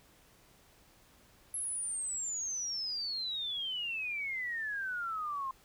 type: exponential sweep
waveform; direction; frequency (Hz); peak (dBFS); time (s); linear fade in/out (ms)
sine; down; 11175 to 1046.5; -34; 1.54-5.51; 2
effects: pink hiss -63 dBFS RMS until 5.64 s